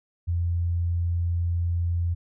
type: tone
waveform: sine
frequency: 86 Hz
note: F2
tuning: 26 cents flat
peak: -22 dBFS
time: 0.27-2.15 s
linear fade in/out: 20 ms
effects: none